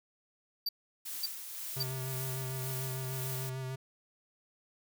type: tone bursts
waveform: square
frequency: 4643 Hz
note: D8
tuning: 21 cents flat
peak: -31 dBFS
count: 3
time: 0.66-1.83 s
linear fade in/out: 5 ms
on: 30 ms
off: 540 ms
type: noise with tremolo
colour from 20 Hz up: blue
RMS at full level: -40 dBFS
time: 1.05-3.5 s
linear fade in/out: 10 ms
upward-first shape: sine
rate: 1.9 Hz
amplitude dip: 40%
type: tone with vibrato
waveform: square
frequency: 130.81 Hz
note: C3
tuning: in tune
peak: -37 dBFS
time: 1.76-3.76 s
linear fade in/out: 10 ms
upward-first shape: sine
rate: 6.7 Hz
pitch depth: 25 cents each way
effects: none